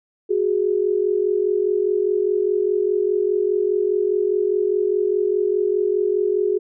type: tone pair together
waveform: sine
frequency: 370.4 / 415.3 Hz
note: F#4 / G#4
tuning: +2 / 0 cents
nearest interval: major second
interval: 198 cents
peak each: -20 / -19 dBFS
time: 0.29-6.59 s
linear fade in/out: 20 ms
effects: none